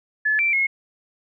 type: tone with pitch steps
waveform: sine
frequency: 1722 / 2344 / 2166 Hz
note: A6 / D7 / C#7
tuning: -38 / -4 / -41 cents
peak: -17 dBFS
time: 0.25-0.67 s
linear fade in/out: 10 ms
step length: 140 ms
effects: none